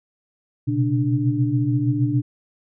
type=tone cluster; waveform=sine; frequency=121.3 / 127.9 / 136 / 294.4 Hz; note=B2 / C3 / C#3 / D4; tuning=-31 / -39 / -33 / +4 cents; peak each=-21 / -25 / -26 / -22 dBFS; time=0.67-2.22 s; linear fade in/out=20 ms; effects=none